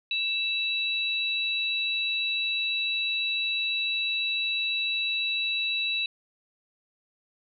sine tone pair together, 2646 / 3902 Hz, E7 / B7, +6 / -22 cents, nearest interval perfect fifth, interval 672 cents, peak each -28 dBFS, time 0.11-6.06 s, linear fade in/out 2 ms, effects none

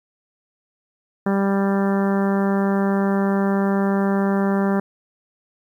harmonic tone, 196.9 Hz, G3, 8 cents sharp, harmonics 1 / 2 / 3 / 4 / 5 / 6 / 7 / 8 / 9, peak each -18 / -24 / -28 / -30 / -32 / -34 / -35 / -36 / -37 dBFS, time 1.26-4.8 s, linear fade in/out 5 ms, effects 9-bit

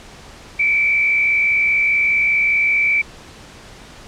sine tone with frequency modulation, 2312 Hz, D7, 28 cents flat, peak -13 dBFS, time 0.59-3.02 s, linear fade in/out 10 ms, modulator 65 Hz, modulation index 0.87, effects pink hiss -40 dBFS RMS until 4.07 s + low-pass 7000 Hz 12 dB/octave

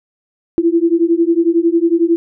sine beating tone pair, 330.7 / 341.7 Hz, E4 / F4, +6 / -38 cents, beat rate 11 Hz, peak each -13 dBFS, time 0.58-2.16 s, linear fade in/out 0 ms, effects none

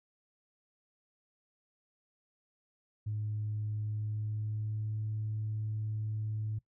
sine tone with pitch glide, 106.3 to 107.85 Hz, G#2 to A2, +41 to -34 cents, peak -32 dBFS, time 3.06-6.59 s, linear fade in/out 10 ms, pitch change +25 cents, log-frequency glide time 3.74-5 s, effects noise-tail reverb RT60 0.1 s tail -20 dB re dry + tanh soft clip ceiling -28 dBFS

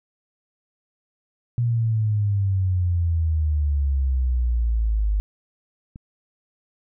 sine exponential sweep, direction down, 120.9 to 50.4 Hz, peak -18 dBFS, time 1.58-5.2 s, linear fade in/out 0 ms
click, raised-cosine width 5 ms, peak -26 dBFS, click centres 5.959 s
effects none

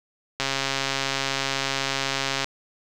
click train, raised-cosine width 0.2 ms, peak -7 dBFS, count 279, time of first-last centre 0.4-2.444 s, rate 136 Hz, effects none

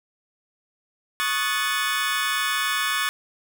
25% pulse chord, D# half-diminished seventh, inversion third, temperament equal with one note detuned, 1108.7 / 1244.5 / 1480 / 1736.8 Hz, C#6 / D#6 / F#6 / A6, 0 / 0 / 0 / -23 cents, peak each -24 / -26 / -26 / -22 dBFS, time 1.2-3.09 s, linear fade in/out 0 ms, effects none

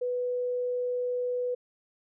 sine tone, 494.3 Hz, B4, 1 cent sharp, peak -27 dBFS, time 0.01-1.55 s, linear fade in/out 10 ms, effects none

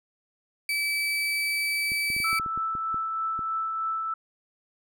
35% pulse tone, 2304 Hz, D7, 34 cents flat, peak -23 dBFS, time 0.69-2.39 s, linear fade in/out 2 ms
clicks, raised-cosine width 3 ms, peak -28 dBFS, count 11, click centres 1.919 / 2.102 / 2.165 / 2.202 / 2.33 / 2.398 / 2.462 / 2.576 / 2.752 / 2.944 / 3.392 s
sine tone with tremolo, 1318.5 Hz, E6, in tune, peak -25 dBFS, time 2.24-4.14 s, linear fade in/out 5 ms, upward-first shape triangle, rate 3.2 Hz, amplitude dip 30%
effects none

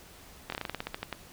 slowing click train, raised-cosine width 0.3 ms, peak -17 dBFS, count 13, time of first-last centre 0.5-1.127 s, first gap 23 ms, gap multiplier 1.14, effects pink hiss -52 dBFS RMS until 1.32 s

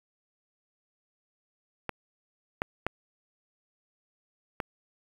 clicks, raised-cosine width 0.5 ms, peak -16 / -12 / -12 / -15 dBFS, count 4, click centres 1.893 / 2.619 / 2.866 / 4.602 s, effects 7-bit

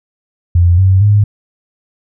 sine tone with pitch steps, 87 / 94.87 / 103.46 Hz, F2 / F#2 / G#2, -6 / +44 / -6 cents, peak -5 dBFS, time 0.55-1.24 s, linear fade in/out 5 ms, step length 230 ms, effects none

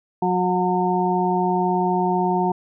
harmonic tone, 181.6 Hz, F#3, 32 cents flat, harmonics 1 / 2 / 4 / 5, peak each -23 / -23 / -23 / -23 dBFS, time 0.22-2.52 s, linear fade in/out 5 ms, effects none

